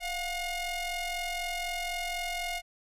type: ring-modulated tone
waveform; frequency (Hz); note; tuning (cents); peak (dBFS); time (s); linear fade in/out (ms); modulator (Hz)
sawtooth; 721; F#5; -45; -25; 0-2.62; 50; 1420
effects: resampled to 32000 Hz